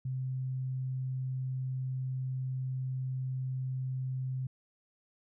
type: tone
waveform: sine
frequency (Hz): 130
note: C3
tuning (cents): -11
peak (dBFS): -32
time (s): 0.05-4.47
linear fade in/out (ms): 5
effects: none